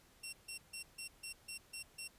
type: tone bursts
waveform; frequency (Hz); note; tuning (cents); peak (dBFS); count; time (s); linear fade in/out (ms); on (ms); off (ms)
15% pulse; 2727; F7; -42; -37; 8; 0.23-2.08; 10; 100; 150
effects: pink hiss -66 dBFS RMS until 2.18 s + resampled to 32000 Hz

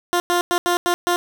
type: tone bursts at uneven times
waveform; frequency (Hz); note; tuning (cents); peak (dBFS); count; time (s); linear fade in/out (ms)
15% pulse; 351.2; F4; +10; -10; 6; 0.13-0.2 / 0.3-0.41 / 0.51-0.58 / 0.66-0.77 / 0.86-0.94 / 1.07-1.16; 0
effects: none

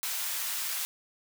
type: high-pass noise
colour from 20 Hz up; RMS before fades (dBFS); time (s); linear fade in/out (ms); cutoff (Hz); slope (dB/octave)
white; -33; 0.03-0.85; 0; 990; 12
effects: none

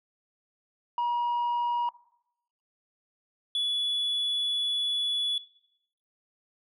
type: tone pair in turn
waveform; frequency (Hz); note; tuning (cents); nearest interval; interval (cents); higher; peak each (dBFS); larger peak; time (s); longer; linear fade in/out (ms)
sine; 957 / 3418; A#5 / G#7; +45 / +49; octave + minor seventh; 2204; second; -22 / -23; first; 0.98-1.89 / 3.55-5.38; second; 2
effects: noise-tail reverb RT60 0.8 s tail -21 dB re dry + tanh soft clip ceiling -24 dBFS

